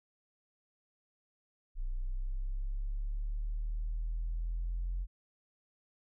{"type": "linear sweep", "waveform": "sine", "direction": "up", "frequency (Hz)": [30.18, 44.18], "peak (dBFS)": -31, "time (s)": [1.75, 5.07], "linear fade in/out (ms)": 50, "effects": ["tanh soft clip ceiling -29 dBFS"]}